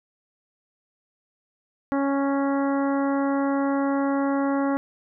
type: harmonic tone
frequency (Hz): 277.2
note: C#4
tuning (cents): 0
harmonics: 1 / 2 / 3 / 4 / 5 / 6 / 7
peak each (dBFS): -22 / -28 / -31 / -33 / -36 / -41 / -42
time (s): 1.92-4.77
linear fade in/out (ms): 0
effects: none